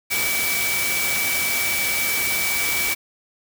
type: tone in noise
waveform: sine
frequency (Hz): 2293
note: D7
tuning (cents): -42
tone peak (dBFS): -23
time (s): 0.1-2.95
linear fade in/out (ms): 20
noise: white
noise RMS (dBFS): -24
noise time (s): 0.1-2.95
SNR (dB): -2
effects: none